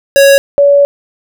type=tone pair in turn; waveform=square / sine; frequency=554.4 / 567.7 Hz; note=C#5 / C#5; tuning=0 / +41 cents; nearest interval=unison; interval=41 cents; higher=second; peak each=-3 dBFS; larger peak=neither; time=0.16-0.38 / 0.58-0.85 s; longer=second; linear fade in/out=0 ms; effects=none